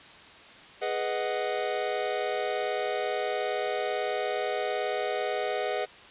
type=chord; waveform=square; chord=G# minor seventh; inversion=none; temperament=equal; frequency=415.3 / 493.9 / 622.3 / 740 Hz; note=G#4 / B4 / D#5 / F#5; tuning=0 / 0 / 0 / 0 cents; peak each=-34 dBFS; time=0.81-5.86 s; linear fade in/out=20 ms; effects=white hiss -49 dBFS RMS until 6.1 s + resampled to 8000 Hz